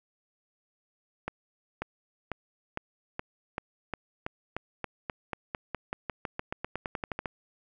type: accelerating click train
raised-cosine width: 0.5 ms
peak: -17 dBFS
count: 27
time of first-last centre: 1.28-7.258 s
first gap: 540 ms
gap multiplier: 0.92
effects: none